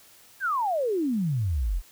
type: exponential sweep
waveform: sine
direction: down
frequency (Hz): 1661.2 to 37.34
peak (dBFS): -23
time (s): 0.4-1.82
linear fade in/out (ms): 50
effects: white hiss -54 dBFS RMS until 1.91 s